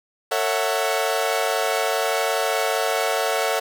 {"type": "chord", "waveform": "sawtooth", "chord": "F# minor seventh", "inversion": "first", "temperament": "equal with one note detuned", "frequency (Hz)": [450.3, 554.4, 659.3, 740], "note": ["A4", "C#5", "E5", "F#5"], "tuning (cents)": [40, 0, 0, 0], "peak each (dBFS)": -22, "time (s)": [0.31, 3.6], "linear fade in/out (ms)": 10, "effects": []}